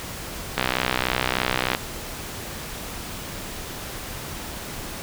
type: click train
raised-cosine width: 0.3 ms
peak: -4 dBFS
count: 75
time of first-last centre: 0.58-1.749 s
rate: 63.3 Hz
effects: pink hiss -34 dBFS RMS until 5.02 s